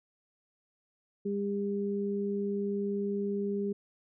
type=tone pair together; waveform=sine; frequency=201.2 / 402.4 Hz; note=G3 / G4; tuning=+45 / +45 cents; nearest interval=octave; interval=1200 cents; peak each=-32 / -32 dBFS; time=1.25-3.73 s; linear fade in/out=10 ms; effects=none